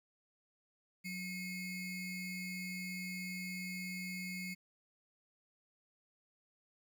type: ring-modulated tone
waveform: square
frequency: 1174.7 Hz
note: D6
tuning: in tune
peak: -38 dBFS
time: 1.04-4.55 s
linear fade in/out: 20 ms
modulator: 991 Hz
effects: 12-bit